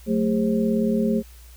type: tone cluster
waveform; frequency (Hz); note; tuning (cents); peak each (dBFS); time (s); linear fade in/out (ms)
sine; 183.9 / 222 / 404.7 / 531; F#3 / A3 / G#4 / C5; -10 / +16 / -45 / +25; -28 / -20 / -26 / -28; 0.06-1.23; 50
effects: added 60 Hz sine -43 dBFS peak until 1.56 s + white hiss -52 dBFS RMS until 1.56 s